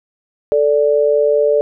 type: tone pair together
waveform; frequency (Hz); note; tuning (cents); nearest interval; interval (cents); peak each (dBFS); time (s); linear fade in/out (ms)
sine; 440 / 584.8; A4 / D5; 0 / -7; perfect fourth; 493; -13; 0.52-1.61; 0
effects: none